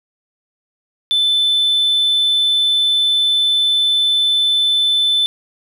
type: tone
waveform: sine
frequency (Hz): 3520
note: A7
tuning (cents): 0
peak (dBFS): -10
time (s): 1.11-5.26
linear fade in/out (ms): 0
effects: tanh soft clip ceiling -10 dBFS + 8-bit